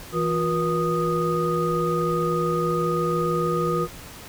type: tone cluster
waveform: sine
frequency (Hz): 164.4 / 358 / 479 / 1240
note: E3 / F4 / A#4 / D#6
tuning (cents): -4 / +43 / +47 / -6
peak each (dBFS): -26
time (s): 0.12-3.88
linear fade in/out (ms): 50
effects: pink hiss -41 dBFS RMS until 4.28 s